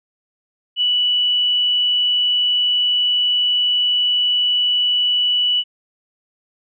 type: tone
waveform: sine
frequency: 2956 Hz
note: F#7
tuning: 2 cents flat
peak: -14 dBFS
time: 0.76-5.64 s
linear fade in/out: 50 ms
effects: none